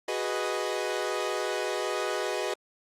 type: chord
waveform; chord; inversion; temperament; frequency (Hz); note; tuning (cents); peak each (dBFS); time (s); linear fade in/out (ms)
sawtooth; G# minor seventh; third; equal; 370 / 415.3 / 493.9 / 622.3; F#4 / G#4 / B4 / D#5; 0 / 0 / 0 / 0; -30; 0.08-2.54; 5
effects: low-pass 9000 Hz 12 dB/octave + Opus 48 kbps